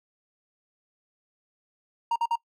triangle tone bursts, 932.3 Hz, A#5, in tune, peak -20 dBFS, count 3, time 2.11-2.357 s, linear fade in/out 5 ms, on 49 ms, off 50 ms, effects noise-tail reverb RT60 0.1 s tail -23 dB re dry

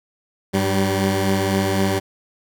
15% pulse tone pair together, 98.11 / 192.3 Hz, G2 / G3, +2 / -33 cents, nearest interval octave, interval 1165 cents, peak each -14 dBFS, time 0.53-2 s, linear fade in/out 20 ms, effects none

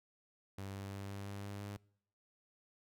sawtooth tone with pitch steps, 97.7 / 98.32 / 98.95 / 99.58 / 100.21 / 100.85 / 101.5 Hz, G2 / G2 / G2 / G2 / G2 / G2 / G#2, -5 / +6 / +17 / +28 / +39 / +50 / -39 cents, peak -39 dBFS, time 0.58-1.77 s, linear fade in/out 5 ms, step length 170 ms, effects noise-tail reverb RT60 0.7 s tail -25 dB re dry

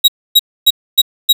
45% pulse tone bursts, 3826 Hz, A#7, 44 cents sharp, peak -4 dBFS, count 5, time 0.04-1.33 s, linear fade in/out 10 ms, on 42 ms, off 270 ms, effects none

